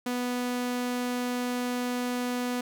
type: tone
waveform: sawtooth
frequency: 246.6 Hz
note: B3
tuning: 2 cents flat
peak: -24 dBFS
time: 0.06-2.61 s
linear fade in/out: 5 ms
effects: none